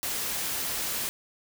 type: noise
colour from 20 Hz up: white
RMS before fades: -31 dBFS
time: 0.03-1.09 s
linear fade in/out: 0 ms
effects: none